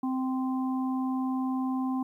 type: harmonic tone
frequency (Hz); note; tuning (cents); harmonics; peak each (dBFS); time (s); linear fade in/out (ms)
260; C4; -11; 1 / 3 / 4; -27 / -38 / -39; 0.03-2.03; 5
effects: 11-bit